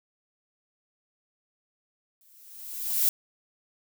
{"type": "noise with exponential growth", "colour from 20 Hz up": "violet", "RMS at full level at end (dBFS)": -21, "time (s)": [2.21, 3.09], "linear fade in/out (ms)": 1, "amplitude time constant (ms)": 190, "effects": []}